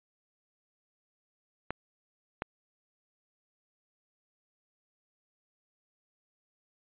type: clicks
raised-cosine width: 0.5 ms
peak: -17 dBFS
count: 2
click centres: 1.706 / 2.421 s
effects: resampled to 8000 Hz